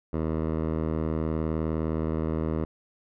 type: tone with low-pass filter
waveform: 10% pulse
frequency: 79.4 Hz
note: D#2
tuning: 36 cents sharp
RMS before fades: -28 dBFS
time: 0.13-2.65 s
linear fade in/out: 5 ms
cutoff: 960 Hz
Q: 0.67
effects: none